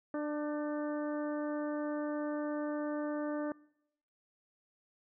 harmonic tone with a mistuned harmonic, 297.2 Hz, D4, 21 cents sharp, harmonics 1 / 2 / 3 / 4 / 5 / 6, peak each -35 / -38 / -48 / -46 / -50 / -53 dBFS, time 0.14-3.52 s, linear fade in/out 2 ms, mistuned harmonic 5, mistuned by +32 cents, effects noise-tail reverb RT60 0.8 s tail -24 dB re dry

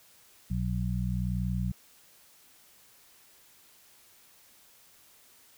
harmonic tone, 61 Hz, B1, 21 cents flat, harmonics 1 / 2 / 3, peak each -32 / -32 / -32 dBFS, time 0.5-1.72 s, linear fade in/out 10 ms, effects white hiss -59 dBFS RMS until 5.57 s

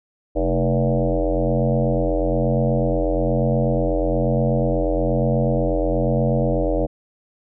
sine tone with frequency modulation, 221.3 Hz, A3, 10 cents sharp, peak -16 dBFS, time 0.35-6.87 s, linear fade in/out 20 ms, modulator 88.3 Hz, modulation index 4.8, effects none

